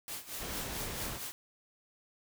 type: noise with tremolo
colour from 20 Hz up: white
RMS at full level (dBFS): -40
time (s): 0.08-1.32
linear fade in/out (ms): 0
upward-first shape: sine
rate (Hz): 4.5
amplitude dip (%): 80
type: noise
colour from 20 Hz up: pink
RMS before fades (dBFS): -40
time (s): 0.38-1.2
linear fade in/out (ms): 50
effects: none